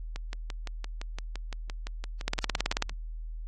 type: two click trains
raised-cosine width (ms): 0.2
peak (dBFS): -10 / -20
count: 11 / 17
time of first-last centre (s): 2.28-2.823 / 0.16-2.895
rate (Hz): 18.4 / 5.85
effects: added 40 Hz sine -35 dBFS peak until 3.47 s + AAC 32 kbps